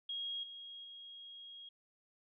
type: tone with level steps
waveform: sine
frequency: 3277 Hz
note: G#7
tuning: 24 cents flat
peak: -38 / -47 / -49 dBFS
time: 0.09-1.69 s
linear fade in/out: 5 ms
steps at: 0.43 / 0.84 s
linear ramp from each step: 5 ms
effects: none